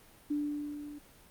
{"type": "tone with level ramp", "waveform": "sine", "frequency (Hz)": 293.7, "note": "D4", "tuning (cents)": 0, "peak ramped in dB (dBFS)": [-28, -43], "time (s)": [0.3, 0.99], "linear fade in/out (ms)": 10, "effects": ["pink hiss -58 dBFS RMS until 1.3 s", "Opus 32 kbps"]}